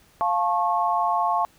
sine chord, F augmented, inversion none, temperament just, 698.5 / 873.1 / 1091.3 Hz, F5 / A5 / C#6, 0 / -14 / -27 cents, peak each -24 dBFS, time 0.21-1.45 s, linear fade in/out 0 ms, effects pink hiss -57 dBFS RMS until 1.58 s

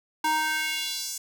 square tone with high-pass filter sweep, 311.1 Hz, D#4, in tune, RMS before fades -28 dBFS, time 0.24-1.18 s, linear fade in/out 5 ms, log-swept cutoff 750 to 7000 Hz, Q 2, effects none

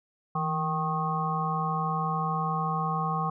harmonic tone with a mistuned harmonic, 155.56 Hz, D#3, in tune, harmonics 1 / 3 / 5 / 7 / 8, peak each -30 / -40 / -32 / -30 / -36 dBFS, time 0.35-3.3 s, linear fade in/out 5 ms, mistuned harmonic 1, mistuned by +77 cents, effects none

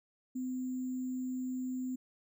sine tone with sample-and-hold, 255.5 Hz, C4, 41 cents flat, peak -34 dBFS, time 0.35-1.96 s, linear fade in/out 10 ms, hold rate 7350 Hz, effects none

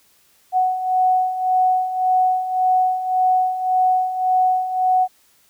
sine beating tone pair, 740 / 741.8 Hz, F#5 / F#5, 0 / +4 cents, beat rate 1.8 Hz, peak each -22 / -16 dBFS, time 0.52-5.08 s, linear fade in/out 50 ms, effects white hiss -57 dBFS RMS until 5.49 s

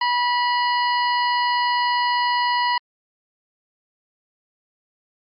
harmonic tone with a mistuned harmonic, 975 Hz, B5, 23 cents flat, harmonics 1 / 2 / 3 / 4 / 5, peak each -19 / -25 / -29 / -31 / -33 dBFS, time 0.01-2.78 s, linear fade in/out 5 ms, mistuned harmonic 4, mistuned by +140 cents, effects Opus 48 kbps

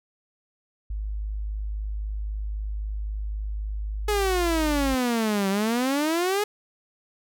sine tone, 51.9 Hz, G#1, in tune, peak -27 dBFS, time 0.9-4.95 s, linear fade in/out 5 ms
sawtooth exponential two-way sweep, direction down then up, 425 to 191.2 to 425 Hz, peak -18 dBFS, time 4.08-6.44 s, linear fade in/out 5 ms, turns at 5.49 s
effects none

